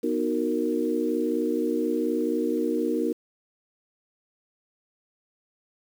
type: chord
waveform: sine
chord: B major seventh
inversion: none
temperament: equal with one note detuned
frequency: 246.9 / 311.1 / 370 / 462.9 Hz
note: B3 / D#4 / F#4 / A#4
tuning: 0 / 0 / 0 / -12 cents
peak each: -29 / -27 / -30 / -28 dBFS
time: 0.03-3.13 s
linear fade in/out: 10 ms
effects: 8-bit